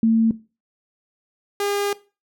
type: tone pair in turn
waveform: sine / sawtooth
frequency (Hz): 225.3 / 405.2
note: A3 / G#4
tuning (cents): +41 / -43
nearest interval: minor seventh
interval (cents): 1016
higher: second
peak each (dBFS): -13 / -17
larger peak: first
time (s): 0.03-0.31 / 1.6-1.93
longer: second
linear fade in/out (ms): 2
effects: noise-tail reverb RT60 0.3 s tail -18 dB re dry